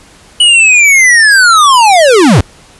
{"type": "linear sweep", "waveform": "square", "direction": "down", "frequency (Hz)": [2965, 70.7], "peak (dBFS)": -3, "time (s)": [0.4, 2.41], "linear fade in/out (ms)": 5, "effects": ["pink hiss -39 dBFS RMS until 2.79 s", "resampled to 24000 Hz"]}